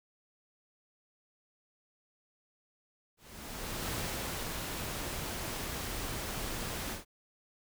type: noise with ADSR envelope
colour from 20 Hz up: pink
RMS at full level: -36 dBFS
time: 3.17-7.05 s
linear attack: 750 ms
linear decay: 590 ms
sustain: -2 dB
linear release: 140 ms
effects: none